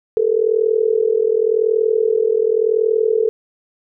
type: tone with amplitude modulation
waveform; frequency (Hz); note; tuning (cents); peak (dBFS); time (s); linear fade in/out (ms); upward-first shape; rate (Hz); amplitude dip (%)
sine; 442.6; A4; +10; -9; 0.17-3.29; 0; sine; 40.9; 90
effects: none